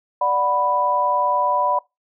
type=chord; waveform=sine; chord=B minor; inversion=first; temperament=equal with one note detuned; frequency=587.3 / 737.4 / 987.8 Hz; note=D5 / F#5 / B5; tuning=0 / -6 / 0 cents; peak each=-23 / -24 / -18 dBFS; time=0.21-1.79 s; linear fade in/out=5 ms; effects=noise-tail reverb RT60 0.2 s tail -23 dB re dry